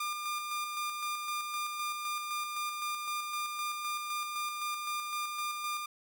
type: tone with tremolo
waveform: sawtooth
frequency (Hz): 1202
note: D6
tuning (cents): +40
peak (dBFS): -29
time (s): 0-5.86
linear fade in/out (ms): 5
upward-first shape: square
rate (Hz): 3.9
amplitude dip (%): 35
effects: 11-bit